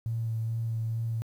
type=tone with vibrato; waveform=triangle; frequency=113.5 Hz; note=A#2; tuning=46 cents flat; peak=-24 dBFS; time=0.06-1.22 s; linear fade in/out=0 ms; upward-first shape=sine; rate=2.3 Hz; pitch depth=18 cents each way; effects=tanh soft clip ceiling -26 dBFS + 10-bit